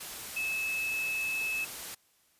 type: tone in noise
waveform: sine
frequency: 2600 Hz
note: E7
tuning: 24 cents flat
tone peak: -30 dBFS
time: 0.36-1.65 s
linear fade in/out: 10 ms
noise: white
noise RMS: -41 dBFS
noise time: 0-1.95 s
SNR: +8 dB
effects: white hiss -68 dBFS RMS until 2.39 s + resampled to 32000 Hz